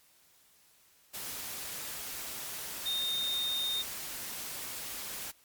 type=tone in noise; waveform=sine; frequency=3668 Hz; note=A#7; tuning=29 cents flat; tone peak=-30 dBFS; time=2.85-3.83 s; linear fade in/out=20 ms; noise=white; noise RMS=-40 dBFS; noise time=1.13-5.32 s; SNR=+7 dB; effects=white hiss -64 dBFS RMS until 5.44 s + MP3 96 kbps